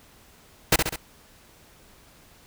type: noise with echo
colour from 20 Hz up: pink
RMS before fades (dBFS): -17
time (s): 0.72-0.76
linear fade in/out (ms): 5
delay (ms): 67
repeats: 3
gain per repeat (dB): -5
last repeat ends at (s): 0.961
effects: pink hiss -54 dBFS RMS until 2.46 s